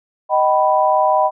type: chord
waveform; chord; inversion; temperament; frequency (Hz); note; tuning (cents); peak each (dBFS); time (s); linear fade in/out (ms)
sine; Eb augmented; none; equal with one note detuned; 622.3 / 767.9 / 987.8; Eb5 / G5 / B5; 0 / -36 / 0; -16; 0.29-1.31; 50
effects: none